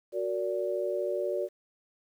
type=chord; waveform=sine; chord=Gb augmented; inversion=none; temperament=just; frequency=370 / 462.5 / 578.1 Hz; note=Gb4 / Bb4 / D5; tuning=0 / -14 / -27 cents; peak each=-32 / -35 / -31 dBFS; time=0.12-1.49 s; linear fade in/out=50 ms; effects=10-bit